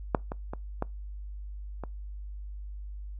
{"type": "clicks", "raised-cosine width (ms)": 1, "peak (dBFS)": [-8, -20, -21, -15, -22], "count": 5, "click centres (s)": [0.148, 0.319, 0.535, 0.824, 1.837], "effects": ["noise-tail reverb RT60 0.2 s tail -24 dB re dry", "added 50 Hz sine -37 dBFS peak until 3.19 s"]}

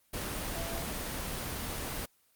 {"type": "tone in noise", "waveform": "sine", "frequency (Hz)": 670, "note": "E5", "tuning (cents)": 28, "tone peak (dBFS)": -41, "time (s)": [0.55, 0.84], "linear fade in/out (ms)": 10, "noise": "pink", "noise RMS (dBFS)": -36, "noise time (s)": [0.13, 2.06], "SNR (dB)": -8, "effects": ["white hiss -69 dBFS RMS until 2.35 s", "Opus 24 kbps"]}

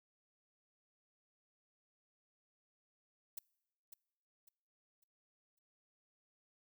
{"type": "noise with echo", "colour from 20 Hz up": "violet", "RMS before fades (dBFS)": -44, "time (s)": [3.37, 3.39], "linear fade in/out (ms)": 5, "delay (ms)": 550, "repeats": 4, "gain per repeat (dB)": -9, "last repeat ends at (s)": 5.59, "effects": ["noise-tail reverb RT60 0.9 s tail -25 dB re dry"]}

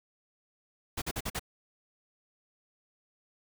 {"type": "noise bursts", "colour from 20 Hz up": "pink", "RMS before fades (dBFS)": -34, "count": 5, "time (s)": [0.97, 1.395], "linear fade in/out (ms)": 10, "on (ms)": 49, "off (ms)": 45, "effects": []}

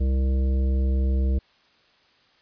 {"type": "harmonic tone", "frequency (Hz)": 66, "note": "C2", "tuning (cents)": 16, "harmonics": [1, 3, 5, 7, 9], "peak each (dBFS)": [-19, -32, -37, -39, -44], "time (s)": [0, 1.39], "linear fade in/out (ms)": 10, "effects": ["white hiss -60 dBFS RMS until 2.41 s", "resampled to 11025 Hz"]}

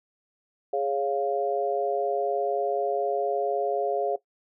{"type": "chord", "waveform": "sine", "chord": "Db major", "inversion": "second", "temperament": "equal", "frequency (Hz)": [415.3, 554.4, 698.5], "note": ["Ab4", "Db5", "F5"], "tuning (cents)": [0, 0, 0], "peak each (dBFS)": -28, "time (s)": [0.73, 4.16], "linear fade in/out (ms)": 5, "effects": ["noise-tail reverb RT60 0.1 s tail -17 dB re dry"]}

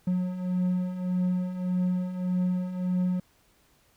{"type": "beating tone pair", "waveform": "triangle", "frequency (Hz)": [180.3, 182], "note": ["F#3", "F#3"], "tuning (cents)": [-45, -28], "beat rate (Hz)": 1.7, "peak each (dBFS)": [-30, -24], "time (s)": [0.07, 3.2], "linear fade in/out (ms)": 5, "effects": ["pink hiss -64 dBFS RMS until 3.96 s"]}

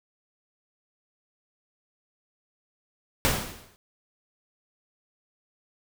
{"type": "noise with exponential decay", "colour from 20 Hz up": "pink", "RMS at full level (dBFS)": -21, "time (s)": [3.25, 3.76], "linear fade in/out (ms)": 0, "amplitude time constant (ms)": 110, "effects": []}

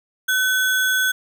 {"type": "tone with sample-and-hold", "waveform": "sine", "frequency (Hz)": 1515, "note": "F#6", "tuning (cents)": 40, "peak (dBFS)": -16, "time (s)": [0.28, 1.12], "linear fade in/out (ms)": 10, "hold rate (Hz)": 4900, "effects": []}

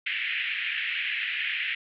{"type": "band-pass noise", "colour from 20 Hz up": "pink", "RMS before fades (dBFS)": -30, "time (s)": [0.06, 1.75], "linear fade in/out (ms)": 5, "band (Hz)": [1800, 3000], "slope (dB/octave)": 48, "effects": []}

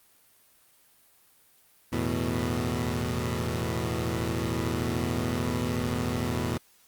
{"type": "chord", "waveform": "15% pulse", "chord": "E suspended fourth", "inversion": "none", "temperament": "equal", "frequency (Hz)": [82.41, 110, 123.47], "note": ["E2", "A2", "B2"], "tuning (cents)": [0, 0, 0], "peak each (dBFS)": [-25, -26, -25], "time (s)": [1.92, 6.58], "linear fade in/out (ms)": 10, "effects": ["white hiss -61 dBFS RMS until 6.87 s", "Opus 32 kbps"]}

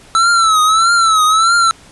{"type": "tone with vibrato", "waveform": "square", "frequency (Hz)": 1318.5, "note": "E6", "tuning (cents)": 0, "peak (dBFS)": -9, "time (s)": [0.15, 1.71], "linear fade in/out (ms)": 0, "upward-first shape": "triangle", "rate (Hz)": 1.6, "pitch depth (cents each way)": 110, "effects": ["pink hiss -42 dBFS RMS until 1.91 s", "resampled to 24000 Hz"]}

